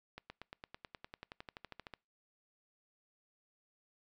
accelerating click train, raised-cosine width 0.3 ms, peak -30 dBFS, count 20, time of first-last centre 0.18-1.938 s, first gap 120 ms, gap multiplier 0.97, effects noise-tail reverb RT60 0.3 s tail -26 dB re dry

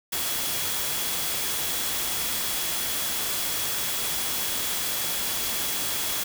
sine tone in noise, 3352 Hz, G#7, 15 cents sharp, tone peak -37 dBFS, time 0.12-6.24 s, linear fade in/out 10 ms, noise white, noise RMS -28 dBFS, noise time 0.12-6.24 s, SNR -12 dB, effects none

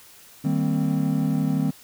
triangle chord, C minor seventh, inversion first, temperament equal with one note detuned, 155.56 / 196 / 229.7 / 261.6 Hz, Eb3 / G3 / Bb3 / C4, 0 / 0 / -25 / 0 cents, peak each -22 / -25 / -26 / -23 dBFS, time 0.44-1.71 s, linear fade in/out 10 ms, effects white hiss -49 dBFS RMS until 1.83 s

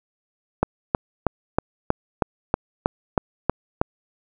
click train, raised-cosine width 1 ms, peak -3 dBFS, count 11, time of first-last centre 0.63-3.815 s, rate 3.14 Hz, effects none

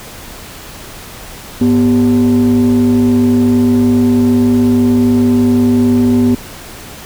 sine tone with frequency modulation, 245.4 Hz, B3, 11 cents flat, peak -5 dBFS, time 1.61-6.35 s, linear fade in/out 5 ms, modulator 146 Hz, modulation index 0.58, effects tanh soft clip ceiling -5 dBFS + pink hiss -31 dBFS RMS until 7.05 s

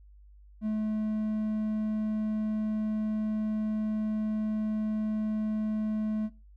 triangle tone, 215.4 Hz, A3, 37 cents flat, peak -25 dBFS, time 0.61-6.3 s, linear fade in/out 50 ms, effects noise-tail reverb RT60 0.3 s tail -22 dB re dry + added 50 Hz sine -51 dBFS peak until 6.56 s

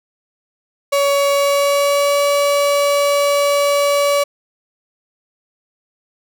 35% pulse tone with pitch glide, 563 to 570.9 Hz, C#5 to D5, +27 to -49 cents, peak -11 dBFS, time 0.92-4.24 s, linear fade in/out 10 ms, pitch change +24 cents, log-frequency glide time 1.3-2.23 s, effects none

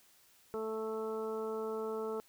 harmonic tone, 220 Hz, A3, in tune, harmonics 1 / 2 / 3 / 4 / 5 / 6, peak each -45 / -36 / -49 / -48 / -50 / -47 dBFS, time 0.54-2.2 s, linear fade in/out 0 ms, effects white hiss -65 dBFS RMS until 2.28 s

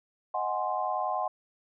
sine chord, Ab dominant seventh, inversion second, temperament equal, 622.3 / 740 / 830.6 / 1046.5 Hz, Eb5 / Gb5 / Ab5 / C6, 0 / 0 / 0 / 0 cents, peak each -35 / -31 / -34 / -33 dBFS, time 0.34-1.28 s, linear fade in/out 5 ms, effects none

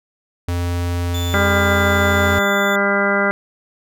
square tone with pitch glide, 87.31 to 86.56 Hz, F2 to F2, 0 to -15 cents, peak -19 dBFS, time 0.48-2.39 s, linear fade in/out 5 ms, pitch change -15 cents, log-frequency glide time 1-1.74 s
35% pulse tone, 3505 Hz, A7, 7 cents flat, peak -25 dBFS, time 1.14-2.76 s, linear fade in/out 5 ms
harmonic tone, 200 Hz, G3, 35 cents sharp, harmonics 1 / 2 / 3 / 4 / 5 / 6 / 7 / 8 / 10, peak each -22 / -23 / -21 / -27 / -28 / -25 / -20 / -23 / -23 dBFS, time 1.34-3.31 s, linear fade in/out 0 ms
effects none

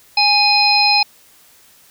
harmonic tone with a mistuned harmonic, 829 Hz, G#5, 3 cents flat, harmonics 1 / 3 / 5 / 6, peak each -16 / -16 / -16 / -16 dBFS, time 0.17-1.03 s, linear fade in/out 5 ms, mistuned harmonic 6, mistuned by +48 cents, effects white hiss -49 dBFS RMS until 1.9 s

